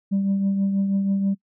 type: tone with tremolo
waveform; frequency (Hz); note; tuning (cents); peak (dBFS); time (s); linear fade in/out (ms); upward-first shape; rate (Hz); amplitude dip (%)
sine; 196.4; G3; +4; -15; 0.11-1.35; 20; triangle; 6.2; 50
effects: noise-tail reverb RT60 0.1 s tail -25 dB re dry + tanh soft clip ceiling -16 dBFS